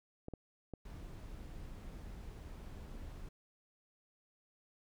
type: clicks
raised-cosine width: 2 ms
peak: -30 dBFS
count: 3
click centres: 0.284 / 0.337 / 0.737 s
type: noise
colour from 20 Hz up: brown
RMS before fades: -48 dBFS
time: 0.85-3.29 s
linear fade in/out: 5 ms
effects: none